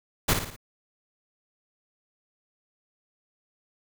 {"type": "noise with echo", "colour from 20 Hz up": "pink", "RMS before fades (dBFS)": -21, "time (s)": [0.28, 0.34], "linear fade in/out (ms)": 10, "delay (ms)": 56, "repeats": 4, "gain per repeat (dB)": -6, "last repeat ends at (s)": 0.564, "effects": []}